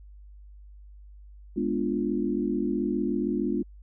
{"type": "chord", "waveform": "sine", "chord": "G# diminished seventh", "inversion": "none", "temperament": "equal", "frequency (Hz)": [207.7, 246.9, 293.7, 349.2], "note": ["G#3", "B3", "D4", "F4"], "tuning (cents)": [0, 0, 0, 0], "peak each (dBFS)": -30, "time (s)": [1.56, 3.63], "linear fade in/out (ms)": 10, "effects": ["added 50 Hz sine -45 dBFS peak until 3.82 s"]}